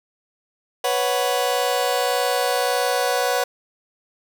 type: chord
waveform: sawtooth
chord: B suspended second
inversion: none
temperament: just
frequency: 493.9 / 555.6 / 740.8 Hz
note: B4 / C#5 / F#5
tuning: 0 / +4 / +2 cents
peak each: -19 / -20 / -19 dBFS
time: 0.84-3.44 s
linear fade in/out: 5 ms
effects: none